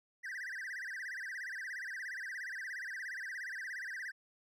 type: tone with vibrato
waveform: triangle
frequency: 1760 Hz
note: A6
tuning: in tune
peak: -38 dBFS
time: 0.23-4.12 s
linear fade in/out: 20 ms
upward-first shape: sine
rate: 17 Hz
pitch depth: 230 cents each way
effects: none